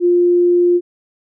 sine tone, 351.6 Hz, F4, 12 cents sharp, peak -9 dBFS, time 0-0.81 s, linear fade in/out 50 ms, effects none

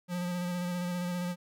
square tone with vibrato, 177.4 Hz, F3, 27 cents sharp, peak -32 dBFS, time 0.08-1.36 s, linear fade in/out 50 ms, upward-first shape square, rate 15 Hz, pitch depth 18 cents each way, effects none

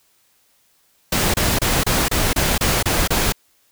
pink noise bursts, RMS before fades -18 dBFS, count 9, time 1.12-3.324 s, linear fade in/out 5 ms, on 220 ms, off 28 ms, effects white hiss -60 dBFS RMS until 3.71 s

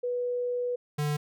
sine / square tone pair in turn, 490.4 / 148.13 Hz, B4 / D3, -12 / +15 cents, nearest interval octave + major sixth, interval 2073 cents, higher first, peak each -27 dBFS, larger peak neither, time 0.03-0.76 / 0.98-1.17 s, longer first, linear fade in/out 10 ms, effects none

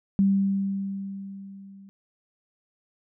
sine tone with level ramp, 196 Hz, G3, in tune, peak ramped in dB -16 to -45 dBFS, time 0.19-1.89 s, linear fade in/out 0 ms, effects none

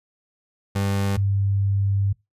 30% pulse / sine tone pair in turn, 99 / 99 Hz, G2 / G2, +18 / +18 cents, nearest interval unison, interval 0 cents, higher neither, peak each -18 / -18 dBFS, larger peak neither, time 0.75-1.17 / 1.17-2.13 s, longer second, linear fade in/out 10 ms, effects noise-tail reverb RT60 0.2 s tail -22 dB re dry + resampled to 32000 Hz

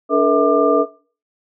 sine tone cluster, 288.2 / 434.2 / 477.8 / 649 / 1193 Hz, D4 / A4 / A#4 / E5 / D6, -33 / -23 / +43 / -27 / +27 cents, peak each -18 dBFS, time 0.09-0.86 s, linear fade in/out 50 ms, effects noise-tail reverb RT60 0.4 s tail -20 dB re dry

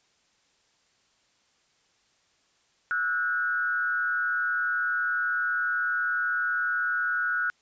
sine tone with frequency modulation, 1458 Hz, F#6, 26 cents flat, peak -24 dBFS, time 2.91-7.5 s, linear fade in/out 0 ms, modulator 136 Hz, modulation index 0.72, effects white hiss -67 dBFS RMS until 7.61 s + resampled to 16000 Hz

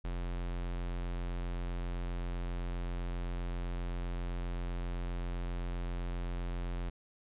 square tone, 43.83 Hz, F1, 7 cents sharp, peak -35 dBFS, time 0.04-6.9 s, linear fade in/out 10 ms, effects resampled to 8000 Hz

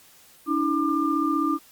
sine tone cluster, 287.4 / 322.8 / 1197 Hz, D4 / E4 / D6, -37 / -36 / +33 cents, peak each -25 dBFS, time 0.46-1.59 s, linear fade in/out 50 ms, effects white hiss -53 dBFS RMS until 1.71 s + Opus 48 kbps

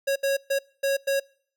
square tone bursts at uneven times, 550 Hz, C#5, 14 cents flat, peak -22 dBFS, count 5, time 0.07-0.16 / 0.23-0.37 / 0.5-0.59 / 0.83-0.97 / 1.07-1.2 s, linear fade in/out 10 ms, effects noise-tail reverb RT60 0.6 s tail -26 dB re dry

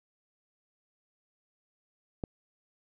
click, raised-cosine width 2 ms, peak -20 dBFS, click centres 2.238 s, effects none

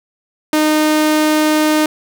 sawtooth tone, 307.1 Hz, D#4, 23 cents flat, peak -7 dBFS, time 0.53-1.86 s, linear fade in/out 2 ms, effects none

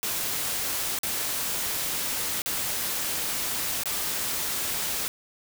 white noise with dropouts, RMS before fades -29 dBFS, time 0.03-5.08 s, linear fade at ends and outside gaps 0 ms, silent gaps 0.988-1.033 / 2.419-2.46 / 3.835-3.857 s, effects none

